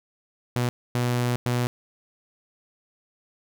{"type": "tone bursts at uneven times", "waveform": "sawtooth", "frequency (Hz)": 122.2, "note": "B2", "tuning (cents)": -18, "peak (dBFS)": -18, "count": 3, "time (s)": [[0.56, 0.69], [0.95, 1.36], [1.46, 1.67]], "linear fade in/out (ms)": 0, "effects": []}